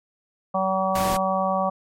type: harmonic tone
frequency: 190 Hz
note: F#3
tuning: 46 cents sharp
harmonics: 1 / 3 / 4 / 5 / 6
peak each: -28 / -25 / -25 / -30 / -26 dBFS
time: 0.54-1.7 s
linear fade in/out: 10 ms
type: noise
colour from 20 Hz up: pink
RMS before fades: -29 dBFS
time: 0.95-1.17 s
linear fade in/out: 5 ms
type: click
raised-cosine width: 2 ms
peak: -16 dBFS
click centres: 1.101 s
effects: MP3 64 kbps